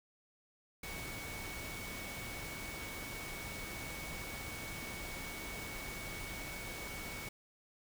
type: tone in noise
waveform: sine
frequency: 2231 Hz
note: C#7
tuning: 11 cents sharp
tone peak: -47 dBFS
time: 0.83-7.29 s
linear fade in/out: 5 ms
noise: pink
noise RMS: -45 dBFS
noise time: 0.83-7.29 s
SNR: -5 dB
effects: none